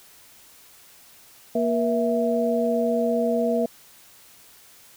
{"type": "tone cluster", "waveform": "sine", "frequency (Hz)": [235.1, 478, 661], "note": ["A#3", "A#4", "E5"], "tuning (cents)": [15, 43, 5], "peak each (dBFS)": -24, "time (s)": [1.55, 3.66], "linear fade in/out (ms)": 5, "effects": ["white hiss -51 dBFS RMS until 4.96 s"]}